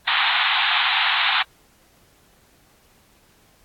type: band-pass noise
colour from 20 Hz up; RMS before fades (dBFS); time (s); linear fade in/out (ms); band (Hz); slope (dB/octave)
white; -20; 0.07-1.43; 10; 740 to 3900; 96
effects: pink hiss -57 dBFS RMS until 3.64 s + AAC 64 kbps